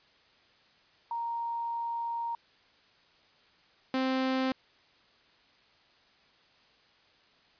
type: tone pair in turn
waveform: sine / sawtooth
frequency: 932.3 / 261.6 Hz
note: A#5 / C4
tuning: 0 / 0 cents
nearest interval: octave + minor seventh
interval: 2200 cents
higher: first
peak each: -31 / -23 dBFS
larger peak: second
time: 1.11-2.35 / 3.94-4.52 s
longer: first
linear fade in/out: 2 ms
effects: white hiss -63 dBFS RMS until 7.59 s + resampled to 11025 Hz